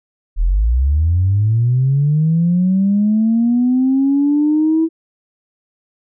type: linear sweep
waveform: sine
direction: up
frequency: 36.71 to 327.4 Hz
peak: -10 dBFS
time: 0.36-4.89 s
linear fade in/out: 50 ms
effects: tanh soft clip ceiling -6 dBFS